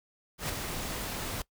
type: noise with ADSR envelope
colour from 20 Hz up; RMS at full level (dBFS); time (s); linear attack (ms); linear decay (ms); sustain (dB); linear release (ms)
pink; -31; 0.38-1.42; 110; 10; -5; 4
effects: noise-tail reverb RT60 0.1 s tail -21 dB re dry